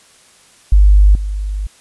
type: tone with level steps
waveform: sine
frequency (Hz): 50.2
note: G1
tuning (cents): +42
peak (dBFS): -4 / -17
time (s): 0.72-1.67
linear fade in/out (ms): 5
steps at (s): 1.15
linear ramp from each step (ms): 2
effects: white hiss -47 dBFS RMS until 1.8 s + resampled to 24000 Hz